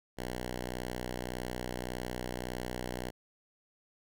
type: tone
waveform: 5% pulse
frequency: 61.74 Hz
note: B1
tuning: in tune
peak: -25 dBFS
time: 0.17-3.11 s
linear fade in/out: 20 ms
effects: none